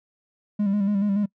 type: tone with vibrato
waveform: triangle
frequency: 202.1 Hz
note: G#3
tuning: 47 cents flat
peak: -17 dBFS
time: 0.59-1.26 s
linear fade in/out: 10 ms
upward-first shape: square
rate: 7 Hz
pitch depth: 46 cents each way
effects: noise-tail reverb RT60 0.1 s tail -25 dB re dry + tanh soft clip ceiling -13 dBFS